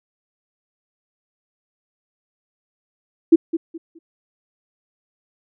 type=tone with echo; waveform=sine; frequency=329.5 Hz; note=E4; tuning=1 cent flat; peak=-5 dBFS; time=3.32-3.36 s; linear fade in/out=10 ms; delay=210 ms; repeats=3; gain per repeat=-12 dB; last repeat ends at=3.99 s; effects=none